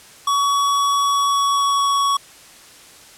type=tone with pitch glide; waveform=square; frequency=1128 to 1119.6 Hz; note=C#6 to C#6; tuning=+30 to +17 cents; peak=-16 dBFS; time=0.27-2.17 s; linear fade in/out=5 ms; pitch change=-13 cents; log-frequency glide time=1.07-2.02 s; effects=white hiss -44 dBFS RMS until 3.17 s + low-pass 10000 Hz 12 dB/octave